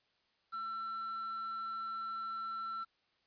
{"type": "tone with quantisation", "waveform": "triangle", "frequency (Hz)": 1343, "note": "E6", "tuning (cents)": 32, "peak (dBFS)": -36, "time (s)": [0.52, 2.85], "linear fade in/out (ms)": 20, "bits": 10, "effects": ["white hiss -75 dBFS RMS until 3.26 s", "resampled to 11025 Hz"]}